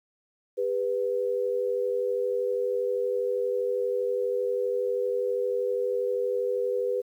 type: tone pair together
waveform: sine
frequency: 401.4 / 493.9 Hz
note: G4 / B4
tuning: +41 / 0 cents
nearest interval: major third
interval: 359 cents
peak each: -29 / -26 dBFS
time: 0.57-7.02 s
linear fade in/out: 20 ms
effects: 10-bit